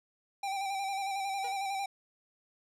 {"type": "tone with vibrato", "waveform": "square", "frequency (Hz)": 784, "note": "G5", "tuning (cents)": 0, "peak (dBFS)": -33, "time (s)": [0.43, 1.86], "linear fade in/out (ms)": 5, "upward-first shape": "square", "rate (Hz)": 11, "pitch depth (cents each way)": 31}
{"type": "tone with exponential decay", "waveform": "sawtooth", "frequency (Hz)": 479.6, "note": "A#4", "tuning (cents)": 49, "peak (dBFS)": -37, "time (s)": [1.44, 1.61], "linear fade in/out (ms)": 5, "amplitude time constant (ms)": 36}
{"effects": ["low-pass 10000 Hz 12 dB/octave"]}